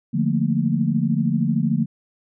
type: chord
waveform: sine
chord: Bb major seventh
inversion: first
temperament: equal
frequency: 146.83 / 174.61 / 220 / 233.1 Hz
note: D3 / F3 / A3 / Bb3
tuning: 0 / 0 / 0 / 0 cents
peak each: -23 dBFS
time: 0.13-1.86 s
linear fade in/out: 20 ms
effects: none